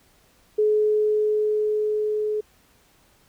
sine tone with level ramp, 425.4 Hz, G#4, 42 cents sharp, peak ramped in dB -16 to -22 dBFS, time 0.58-2.41 s, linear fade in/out 10 ms, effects pink hiss -59 dBFS RMS until 3.28 s

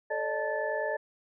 sine tone cluster, 438 / 556 / 606 / 882 / 1745 Hz, A4 / C#5 / D#5 / A5 / A6, -8 / +5 / -46 / +4 / -15 cents, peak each -36 / -37 / -32 / -37 / -35 dBFS, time 0.1-0.97 s, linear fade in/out 10 ms, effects none

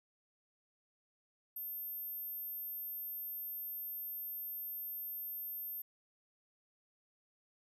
sine tone, 13290 Hz, G#9, in tune, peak -40 dBFS, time 1.56-5.82 s, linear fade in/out 5 ms, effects none

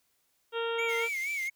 harmonic tone, 461.4 Hz, A#4, 18 cents flat, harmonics 1 / 2 / 3 / 4 / 5 / 6 / 7 / 8, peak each -31 / -39 / -37 / -47 / -49 / -42 / -41 / -49 dBFS, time 0.52-1.09 s, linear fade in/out 50 ms
triangle tone with vibrato, 2206 Hz, C#7, 9 cents flat, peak -29 dBFS, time 0.78-1.5 s, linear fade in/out 10 ms, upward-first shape sine, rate 4.2 Hz, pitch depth 100 cents each way
pink high-pass noise, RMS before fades -48 dBFS, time 0.88-1.49 s, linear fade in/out 20 ms, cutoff 2000 Hz, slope 96 dB/octave
effects white hiss -73 dBFS RMS until 1.55 s

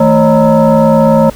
sine tone with frequency modulation, 160 Hz, D#3, 49 cents sharp, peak -4 dBFS, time 0-1.3 s, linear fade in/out 5 ms, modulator 383 Hz, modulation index 1.8, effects added 55 Hz sine -32 dBFS peak until 1.35 s + pink hiss -34 dBFS RMS until 1.35 s

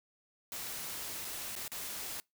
white noise with dropouts, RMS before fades -41 dBFS, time 0.52-2.2 s, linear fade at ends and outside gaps 0 ms, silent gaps 1.246-1.25 / 1.553-1.563 / 1.679-1.718 s, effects noise-tail reverb RT60 0.2 s tail -25 dB re dry

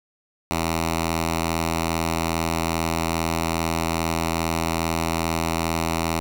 5% pulse tone with notch filter, 82.41 Hz, E2, in tune, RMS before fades -24 dBFS, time 0.51-6.2 s, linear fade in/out 0 ms, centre 480 Hz, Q 1.8, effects 8-bit

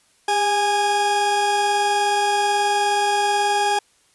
40% pulse tone pair together, 403.6 / 826 Hz, G#4 / G#5, -49 / -10 cents, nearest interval octave, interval 1239 cents, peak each -24 / -17 dBFS, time 0.28-3.79 s, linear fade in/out 5 ms, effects white hiss -59 dBFS RMS until 4.14 s + resampled to 24000 Hz

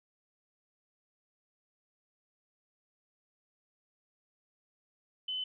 sine tone, 3029 Hz, F#7, 40 cents sharp, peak -33 dBFS, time 5.28-5.44 s, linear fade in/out 5 ms, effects none

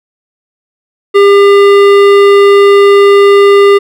sine tone with hard clipping, 401.2 Hz, G4, 40 cents sharp, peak -3 dBFS, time 1.14-3.79 s, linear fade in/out 20 ms, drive 14 dB, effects none

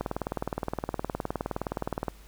click train, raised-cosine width 1 ms, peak -15 dBFS, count 41, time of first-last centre 0.01-2.083 s, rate 19.3 Hz, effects added 50 Hz sine -49 dBFS peak until 2.27 s + pink hiss -56 dBFS RMS until 2.27 s

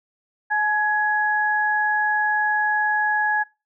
sine tone pair together, 850.1 / 1673 Hz, G#5 / G#6, +40 / +12 cents, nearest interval octave, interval 1172 cents, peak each -22 / -20 dBFS, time 0.5-3.44 s, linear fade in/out 20 ms, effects noise-tail reverb RT60 0.3 s tail -25 dB re dry

